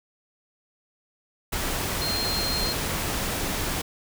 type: tone in noise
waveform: sine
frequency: 4198 Hz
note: C8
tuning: 5 cents sharp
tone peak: -27 dBFS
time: 2.01-2.73 s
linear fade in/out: 10 ms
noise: pink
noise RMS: -28 dBFS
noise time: 1.52-3.82 s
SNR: -2 dB
effects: none